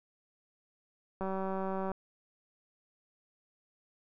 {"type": "click train", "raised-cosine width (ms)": 1, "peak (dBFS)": -23, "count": 136, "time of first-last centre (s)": [1.21, 1.917], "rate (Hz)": 191, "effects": []}